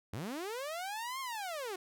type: linear two-way sweep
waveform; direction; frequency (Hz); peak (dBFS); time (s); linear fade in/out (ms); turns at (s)
sawtooth; up then down; 82.9 to 1089 to 352.6; -34; 0.13-1.76; 5; 1.2
effects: none